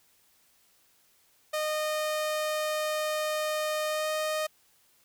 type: tone with pitch glide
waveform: sawtooth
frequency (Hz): 614 to 618.6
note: D#5 to D#5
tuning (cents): -23 to -10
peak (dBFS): -24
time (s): 1.53-4.47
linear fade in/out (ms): 10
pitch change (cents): +13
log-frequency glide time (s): 3.88-4.08
effects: white hiss -65 dBFS RMS until 5.04 s